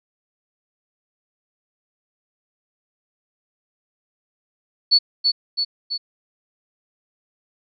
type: tone with echo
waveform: sine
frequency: 4435 Hz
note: C#8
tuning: in tune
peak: -10 dBFS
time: 4.91-4.99 s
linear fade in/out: 20 ms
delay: 330 ms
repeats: 3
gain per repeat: -4 dB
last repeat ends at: 5.98 s
effects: none